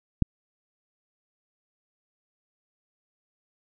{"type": "click", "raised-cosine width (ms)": 5, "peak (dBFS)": -7, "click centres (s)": 0.223, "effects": []}